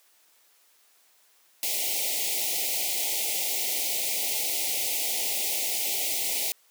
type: band-stop noise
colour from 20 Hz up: white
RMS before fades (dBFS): -28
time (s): 1.63-6.52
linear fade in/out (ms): 0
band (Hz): 860 to 2000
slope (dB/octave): 96
effects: white hiss -62 dBFS RMS until 6.7 s + high-pass 400 Hz 12 dB/octave